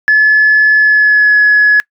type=tone with pitch glide; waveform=sine; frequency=1719 to 1693.4 Hz; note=A6 to G#6; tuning=-41 to +33 cents; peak=-3 dBFS; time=0.08-1.8 s; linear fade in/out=0 ms; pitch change=-26 cents; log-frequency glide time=0.76-1.37 s; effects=noise-tail reverb RT60 0.1 s tail -25 dB re dry + tanh soft clip ceiling -1 dBFS